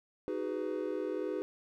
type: chord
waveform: triangle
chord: G# minor seventh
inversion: second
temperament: just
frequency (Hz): 311.5 / 373.8 / 415.3 / 498.4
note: D#4 / F#4 / G#4 / B4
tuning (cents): +2 / +18 / 0 / +16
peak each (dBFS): -37 / -36 / -37 / -37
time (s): 0.28-1.42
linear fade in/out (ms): 0
effects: none